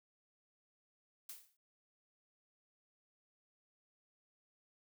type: noise with exponential decay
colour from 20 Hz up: blue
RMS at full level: -45 dBFS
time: 1.29-1.57 s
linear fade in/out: 5 ms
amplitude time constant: 60 ms
effects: none